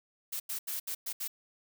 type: noise bursts at uneven times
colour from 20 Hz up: blue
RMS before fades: -36 dBFS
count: 6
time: 0.32-0.4 / 0.49-0.59 / 0.67-0.8 / 0.87-0.95 / 1.06-1.13 / 1.2-1.28 s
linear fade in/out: 10 ms
effects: none